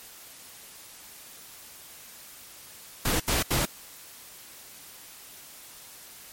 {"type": "noise bursts", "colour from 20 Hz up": "pink", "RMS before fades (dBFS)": -25, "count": 3, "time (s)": [3.05, 3.654], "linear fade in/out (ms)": 5, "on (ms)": 150, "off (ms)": 77, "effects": ["white hiss -47 dBFS RMS until 6.32 s", "MP3 64 kbps"]}